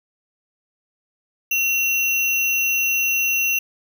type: tone with sample-and-hold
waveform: sine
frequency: 2736 Hz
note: F7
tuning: 36 cents flat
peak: -17 dBFS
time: 1.51-3.59 s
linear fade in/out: 5 ms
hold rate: 8820 Hz
effects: none